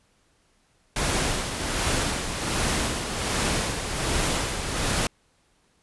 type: noise with tremolo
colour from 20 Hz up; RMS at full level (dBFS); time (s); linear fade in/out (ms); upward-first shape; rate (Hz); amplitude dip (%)
pink; -24; 0.96-5.07; 2; sine; 1.3; 50
effects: pink hiss -65 dBFS RMS until 5.82 s + resampled to 24000 Hz